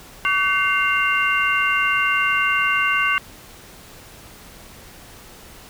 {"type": "tone cluster", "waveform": "sine", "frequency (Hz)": [1140, 1520, 2114, 2771], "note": ["C#6", "F#6", "C7", "F7"], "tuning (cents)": [48, 46, 17, -14], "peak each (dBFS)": -22, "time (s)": [0.25, 3.18], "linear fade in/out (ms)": 0, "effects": ["pink hiss -43 dBFS RMS until 5.69 s"]}